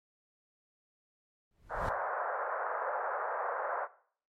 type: noise with exponential growth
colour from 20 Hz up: brown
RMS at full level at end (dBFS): -34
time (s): 1.51-1.89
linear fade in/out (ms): 1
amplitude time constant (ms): 81
type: band-pass noise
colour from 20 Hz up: pink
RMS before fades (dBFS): -35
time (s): 1.69-3.88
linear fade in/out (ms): 50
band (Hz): 500 to 1600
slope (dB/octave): 48
effects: noise-tail reverb RT60 0.5 s tail -17 dB re dry + MP3 64 kbps